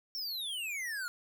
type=exponential sweep; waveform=square; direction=down; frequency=5540 to 1396.9 Hz; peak=-36 dBFS; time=0.15-1.08 s; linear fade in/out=0 ms; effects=none